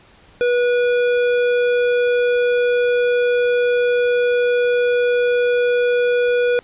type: tone with tanh clipping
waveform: sine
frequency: 487 Hz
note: B4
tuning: 24 cents flat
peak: -16 dBFS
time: 0.41-6.59 s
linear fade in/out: 0 ms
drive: 16 dB
effects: pink hiss -49 dBFS RMS until 6.63 s + resampled to 8000 Hz